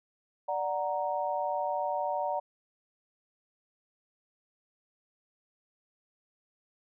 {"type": "chord", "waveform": "sine", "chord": "D augmented", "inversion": "none", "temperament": "equal", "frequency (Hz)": [587.3, 740, 932.3], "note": ["D5", "F#5", "A#5"], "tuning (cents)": [0, 0, 0], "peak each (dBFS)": -33, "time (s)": [0.48, 2.4], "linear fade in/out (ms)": 10, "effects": []}